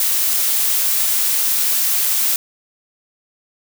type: noise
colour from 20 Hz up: blue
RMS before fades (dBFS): -17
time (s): 0-2.36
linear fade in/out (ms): 2
effects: none